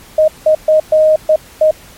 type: tone bursts at uneven times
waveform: sine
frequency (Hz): 622.3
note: D#5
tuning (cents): 0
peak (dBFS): -5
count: 6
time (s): 0.18-0.28 / 0.46-0.55 / 0.68-0.8 / 0.92-1.16 / 1.29-1.36 / 1.61-1.71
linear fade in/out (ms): 5
effects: pink hiss -39 dBFS RMS until 1.97 s + MP3 64 kbps